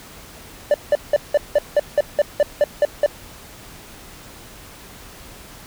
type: tone bursts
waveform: triangle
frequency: 587.3 Hz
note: D5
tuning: in tune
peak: -9 dBFS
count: 12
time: 0.71-3.062 s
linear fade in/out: 2 ms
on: 31 ms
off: 180 ms
effects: pink hiss -41 dBFS RMS until 5.66 s